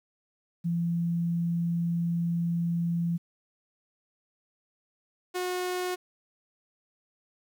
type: tone pair in turn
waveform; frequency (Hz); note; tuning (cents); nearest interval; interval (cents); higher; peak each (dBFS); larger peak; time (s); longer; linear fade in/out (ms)
sine / sawtooth; 170 / 362.9; F3 / F#4; -46 / -34; octave + minor second; 1312; second; -25; neither; 0.64-3.18 / 5.34-5.96; first; 20
effects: 10-bit